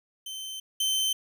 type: tone pair in turn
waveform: sawtooth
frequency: 3088 / 3088 Hz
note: G7 / G7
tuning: -27 / -27 cents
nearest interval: unison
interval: 0 cents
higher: neither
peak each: -32 / -21 dBFS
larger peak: second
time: 0.26-0.6 / 0.8-1.13 s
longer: first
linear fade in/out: 5 ms
effects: none